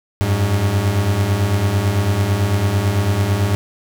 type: beating tone pair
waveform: 40% pulse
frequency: 93 / 102 Hz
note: F#2 / G#2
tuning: +9 / -31 cents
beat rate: 9 Hz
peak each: -20 / -15 dBFS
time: 0.21-3.55 s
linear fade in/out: 0 ms
effects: none